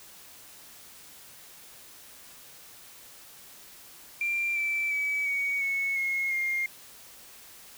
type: tone with pitch steps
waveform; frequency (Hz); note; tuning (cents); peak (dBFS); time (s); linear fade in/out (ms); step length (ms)
sine; 2372 / 2329 / 2286 / 2244 / 2203 / 2163 / 2123; D7 / D7 / D7 / C#7 / C#7 / C#7 / C7; +17 / -15 / -47 / +21 / -11 / -43 / +25; -25; 4.21-6.66; 2; 350
effects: tanh soft clip ceiling -21 dBFS + white hiss -50 dBFS RMS until 7.77 s